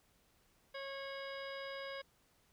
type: harmonic tone with a mistuned harmonic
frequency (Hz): 547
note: C#5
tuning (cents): -23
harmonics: 1 / 2 / 3 / 4 / 5 / 6 / 7 / 9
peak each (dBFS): -45 / -51 / -50 / -52 / -57 / -57 / -56 / -56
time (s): 0.74-2.02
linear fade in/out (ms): 10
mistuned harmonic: 5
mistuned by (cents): +99
effects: pink hiss -72 dBFS RMS until 2.52 s